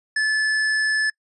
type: tone with tanh clipping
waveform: triangle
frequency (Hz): 1734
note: A6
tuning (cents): -26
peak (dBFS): -20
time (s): 0.16-1.1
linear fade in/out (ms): 5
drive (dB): 16
effects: noise-tail reverb RT60 0.1 s tail -26 dB re dry + resampled to 24000 Hz